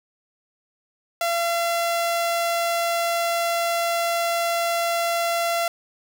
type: tone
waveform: sawtooth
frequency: 681 Hz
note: F5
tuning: 44 cents flat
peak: -17 dBFS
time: 1.21-5.68 s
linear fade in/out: 2 ms
effects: none